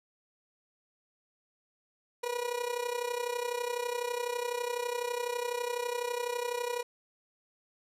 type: tone with amplitude modulation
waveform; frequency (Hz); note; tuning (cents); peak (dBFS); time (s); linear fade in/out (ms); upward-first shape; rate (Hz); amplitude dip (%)
30% pulse; 484.3; B4; -34; -26; 2.23-6.83; 10; sine; 32; 75
effects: resampled to 32000 Hz